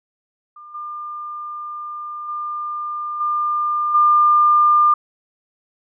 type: tone with level steps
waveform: sine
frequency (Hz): 1200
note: D6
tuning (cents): +37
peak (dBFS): -37 / -27 / -23 / -17 / -10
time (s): 0.56-4.94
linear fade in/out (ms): 5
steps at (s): 0.74 / 2.28 / 3.2 / 3.94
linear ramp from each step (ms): 10
effects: none